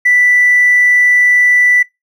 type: tone with hard clipping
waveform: sine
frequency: 1975.5 Hz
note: B6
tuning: in tune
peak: -7 dBFS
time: 0.05-1.83 s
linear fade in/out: 10 ms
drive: 1 dB
effects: noise-tail reverb RT60 0.2 s tail -23 dB re dry